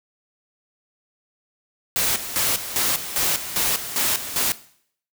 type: noise with tremolo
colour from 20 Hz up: white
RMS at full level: -21 dBFS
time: 1.96-4.52 s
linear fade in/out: 0 ms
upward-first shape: square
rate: 2.5 Hz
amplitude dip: 70%
effects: noise-tail reverb RT60 0.6 s tail -17 dB re dry